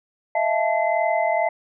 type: tone cluster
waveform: sine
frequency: 638 / 680 / 872 / 2050 Hz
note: D#5 / F5 / A5 / C7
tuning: +43 / -46 / -16 / -36 cents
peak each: -23 / -22 / -24 / -28 dBFS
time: 0.35-1.49 s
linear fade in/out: 5 ms
effects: none